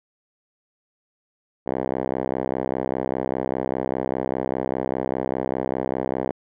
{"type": "tone with band-pass filter", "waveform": "5% pulse", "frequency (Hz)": 65, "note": "C2", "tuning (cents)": -11, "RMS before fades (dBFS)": -26, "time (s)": [1.66, 6.32], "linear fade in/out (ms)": 10, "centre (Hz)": 440, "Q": 0.67, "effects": ["low-pass 2000 Hz 12 dB/octave"]}